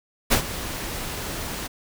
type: noise with ADSR envelope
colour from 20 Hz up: pink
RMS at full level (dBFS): -17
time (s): 0.3-1.68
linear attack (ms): 24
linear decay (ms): 91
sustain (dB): -14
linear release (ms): 18
effects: none